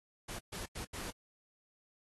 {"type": "noise bursts at uneven times", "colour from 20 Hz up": "pink", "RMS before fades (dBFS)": -43, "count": 4, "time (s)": [[0.28, 0.39], [0.52, 0.66], [0.75, 0.85], [0.93, 1.11]], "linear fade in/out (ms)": 10, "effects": ["AAC 32 kbps"]}